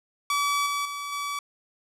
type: tone with level steps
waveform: sawtooth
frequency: 1146 Hz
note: D6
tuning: 43 cents flat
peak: -19 / -22 / -28 / -25 dBFS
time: 0.3-1.39 s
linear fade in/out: 2 ms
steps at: 0.66 / 0.85 / 1.12 s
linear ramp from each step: 5 ms
effects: low-pass 12000 Hz 12 dB/octave